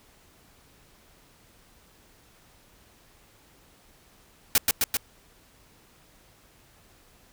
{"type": "noise with echo", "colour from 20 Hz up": "white", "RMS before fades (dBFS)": -19, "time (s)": [4.55, 4.58], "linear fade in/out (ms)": 2, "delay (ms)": 130, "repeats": 3, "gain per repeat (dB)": -2, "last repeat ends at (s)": 4.97, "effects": ["pink hiss -58 dBFS RMS until 7.32 s"]}